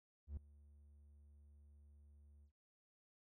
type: tone with ADSR envelope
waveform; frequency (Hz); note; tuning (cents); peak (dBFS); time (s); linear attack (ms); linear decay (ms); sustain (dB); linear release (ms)
triangle; 72.6; D2; -19; -39; 0.27-2.52; 100; 5; -21; 84
effects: none